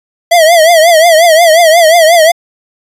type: tone with vibrato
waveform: square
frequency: 659.3 Hz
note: E5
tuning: in tune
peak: -3 dBFS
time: 0.31-2.32 s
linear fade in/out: 10 ms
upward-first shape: triangle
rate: 5.6 Hz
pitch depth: 130 cents each way
effects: resampled to 32000 Hz